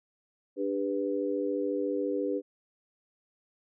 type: chord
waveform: sine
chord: G major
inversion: second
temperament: equal with one note detuned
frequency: 293.7 / 399.8 / 493.9 Hz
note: D4 / G4 / B4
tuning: 0 / +34 / 0 cents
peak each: -32 dBFS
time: 0.56-2.42 s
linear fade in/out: 50 ms
effects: none